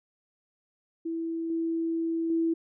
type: tone with level steps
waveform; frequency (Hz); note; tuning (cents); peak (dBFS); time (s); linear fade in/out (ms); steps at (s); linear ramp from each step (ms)
sine; 329.4; E4; -1; -29 / -26 / -23; 1.05-2.54; 10; 1.5 / 2.3; 2
effects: none